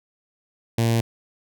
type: tone with notch filter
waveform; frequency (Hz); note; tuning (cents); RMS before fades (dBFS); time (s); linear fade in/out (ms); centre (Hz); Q
sawtooth; 115.4; A#2; -17; -20; 0.78-1.01; 5; 1300; 1.4
effects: none